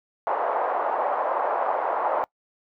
white band-pass noise, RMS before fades -25 dBFS, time 0.27-2.24 s, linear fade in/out 0 ms, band 550 to 960 Hz, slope 24 dB/octave, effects noise-tail reverb RT60 0.1 s tail -24 dB re dry

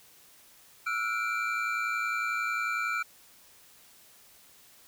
triangle tone cluster, 1326 / 1437 / 2347 Hz, E6 / F6 / D7, +10 / +49 / -2 cents, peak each -31 dBFS, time 0.86-3.03 s, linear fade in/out 10 ms, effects white hiss -57 dBFS RMS until 4.87 s

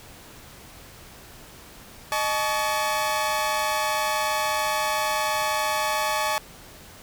sawtooth tone cluster, 618 / 861 / 1127 Hz, D#5 / A5 / C#6, -12 / -38 / +28 cents, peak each -25 / -22 / -24 dBFS, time 2.12-6.38 s, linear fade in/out 0 ms, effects pink hiss -46 dBFS RMS until 7.02 s

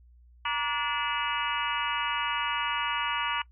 harmonic tone with a mistuned harmonic, 290 Hz, D4, 22 cents flat, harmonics 3 / 4 / 5 / 6 / 7 / 8 / 9 / 10, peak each -32 / -33 / -36 / -38 / -38 / -38 / -38 / -35 dBFS, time 0.45-3.42 s, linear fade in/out 5 ms, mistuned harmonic 3, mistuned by +140 cents, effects noise-tail reverb RT60 0.1 s tail -21 dB re dry + added 60 Hz sine -53 dBFS peak until 3.51 s

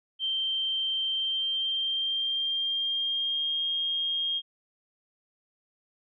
sine tone with pitch glide, 3136 to 3235 Hz, G7 to G#7, 0 to -46 cents, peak -26 dBFS, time 0.19-4.42 s, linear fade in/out 50 ms, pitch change +54 cents, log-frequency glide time 1.12-3.65 s, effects none

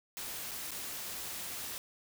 white noise with dropouts, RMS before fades -41 dBFS, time 0.17-1.78 s, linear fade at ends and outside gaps 0 ms, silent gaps 0.511-0.515 / 0.708-0.716 s, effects none

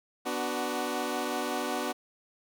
15% pulse chord, B minor, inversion none, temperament equal with one note detuned, 246.9 / 293.7 / 373 Hz, B3 / D4 / F#4, 0 / 0 / +14 cents, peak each -28 dBFS, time 0.25-1.93 s, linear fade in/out 20 ms, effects none

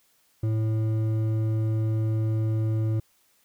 sine tone with hard clipping, 110 Hz, A2, in tune, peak -24 dBFS, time 0.43-3 s, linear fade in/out 5 ms, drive 8 dB, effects white hiss -65 dBFS RMS until 3.44 s

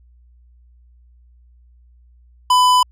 sine tone with tanh clipping, 1000 Hz, B5, 21 cents sharp, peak -12 dBFS, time 2.5-2.83 s, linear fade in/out 5 ms, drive 18 dB, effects added 60 Hz sine -47 dBFS peak until 2.91 s

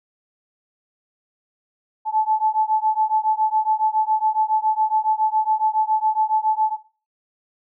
sine beating tone pair, 865 / 872.2 Hz, A5 / A5, -30 / -15 cents, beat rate 7.2 Hz, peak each -20 dBFS, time 2.05-6.77 s, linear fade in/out 50 ms, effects noise-tail reverb RT60 0.4 s tail -17 dB re dry

